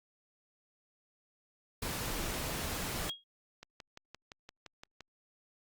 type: noise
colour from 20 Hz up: pink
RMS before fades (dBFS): -37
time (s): 1.82-3.1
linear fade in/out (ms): 5
type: tone with exponential decay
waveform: sine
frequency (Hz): 3277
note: G#7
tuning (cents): -24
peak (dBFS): -32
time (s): 3.09-3.24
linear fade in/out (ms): 5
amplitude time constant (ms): 32
type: click train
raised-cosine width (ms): 0.2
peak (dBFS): -30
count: 9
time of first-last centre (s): 3.63-5.007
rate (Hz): 5.81
effects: Opus 48 kbps